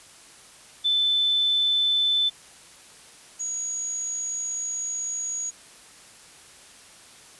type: tone pair in turn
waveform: sine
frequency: 3520 / 6718 Hz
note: A7 / G#8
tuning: 0 / +19 cents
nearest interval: major seventh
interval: 1119 cents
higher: second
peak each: -19 / -27 dBFS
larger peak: first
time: 0.84-2.3 / 3.39-5.51 s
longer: second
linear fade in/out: 20 ms
effects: white hiss -49 dBFS RMS until 7.39 s + resampled to 24000 Hz